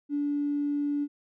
triangle tone with tanh clipping, 289.3 Hz, D4, 26 cents flat, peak -25 dBFS, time 0.09-1.08 s, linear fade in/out 50 ms, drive 2 dB, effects none

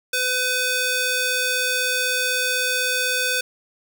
square tone with high-pass filter, 504 Hz, B4, 35 cents sharp, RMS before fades -22 dBFS, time 0.13-3.41 s, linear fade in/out 5 ms, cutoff 1400 Hz, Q 0.66, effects none

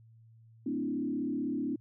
sine tone with frequency modulation, 277.2 Hz, C#4, in tune, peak -30 dBFS, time 0.66-1.76 s, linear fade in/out 5 ms, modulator 35.8 Hz, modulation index 1.4, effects added 113 Hz sine -55 dBFS peak until 1.8 s

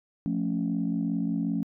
sine chord, F augmented, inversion none, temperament equal, 174.61 / 220 / 277.2 Hz, F3 / A3 / C#4, 0 / 0 / 0 cents, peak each -29 dBFS, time 0.26-1.63 s, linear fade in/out 0 ms, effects tanh soft clip ceiling -18 dBFS

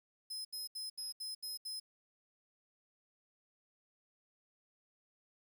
sawtooth tone bursts, 5100 Hz, D#8, 42 cents sharp, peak -38 dBFS, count 7, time 0.3-1.8 s, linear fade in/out 10 ms, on 150 ms, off 75 ms, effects 11-bit

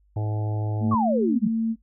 harmonic tone, 106.7 Hz, G#2, 47 cents sharp, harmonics 1 / 3 / 4 / 5 / 6 / 7 / 8, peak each -24 / -37 / -40 / -43 / -41 / -41 / -43 dBFS, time 0.16-0.95 s, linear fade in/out 5 ms
sine tone with pitch glide, 222.5 to 225.3 Hz, A3 to A3, +20 to +41 cents, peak -21 dBFS, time 0.8-1.76 s, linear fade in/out 50 ms, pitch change +21 cents, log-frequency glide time 0.92-1.15 s
sine exponential sweep, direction down, 1174.7 to 174.61 Hz, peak -21 dBFS, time 0.91-1.48 s, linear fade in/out 10 ms
effects noise-tail reverb RT60 0.1 s tail -20 dB re dry + added 50 Hz sine -58 dBFS peak until 1.82 s

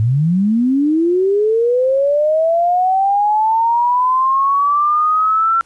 sine linear sweep, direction up, 103.83 to 1357 Hz, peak -11 dBFS, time 0-5.61 s, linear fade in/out 0 ms, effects pink hiss -53 dBFS RMS until 5.65 s + resampled to 24000 Hz

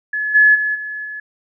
sine tone with level steps, 1708 Hz, G#6, 48 cents sharp, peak -18 / -7 / -16 / -24 / -26 dBFS, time 0.13-1.2 s, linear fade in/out 5 ms, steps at 0.34 / 0.54 / 0.74 / 1.04 s, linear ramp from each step 20 ms, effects none

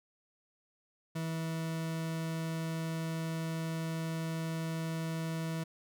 40% pulse tone, 162.5 Hz, E3, 24 cents flat, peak -33 dBFS, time 1.15-5.64 s, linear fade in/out 10 ms, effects none

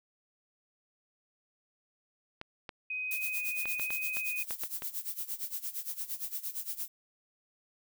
clicks, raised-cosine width 0.3 ms, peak -24 dBFS, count 9, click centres 2.414 / 2.692 / 3.656 / 3.797 / 3.905 / 4.169 / 4.508 / 4.636 / 4.822 s
sine tone with vibrato, 2500 Hz, D#7, 8 cents sharp, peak -33 dBFS, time 2.9-4.43 s, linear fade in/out 5 ms, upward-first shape square, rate 1.1 Hz, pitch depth 8 cents each way
violet noise with tremolo, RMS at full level -35 dBFS, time 3.11-6.88 s, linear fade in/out 2 ms, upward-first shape sine, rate 8.7 Hz, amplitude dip 85%
effects none

